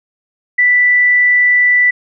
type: tone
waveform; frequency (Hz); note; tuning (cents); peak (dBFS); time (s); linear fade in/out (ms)
sine; 1975; B6; 0; -7; 0.58-1.91; 10
effects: none